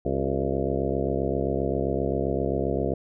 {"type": "harmonic tone with a mistuned harmonic", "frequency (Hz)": 67.6, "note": "C#2", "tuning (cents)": -43, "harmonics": [1, 2, 3, 4, 5, 6, 7, 8, 9, 10], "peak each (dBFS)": [-32, -32, -33, -32, -32, -31, -31, -35, -34, -35], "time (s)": [0.05, 2.94], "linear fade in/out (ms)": 5, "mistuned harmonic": 5, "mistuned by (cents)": 77, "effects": []}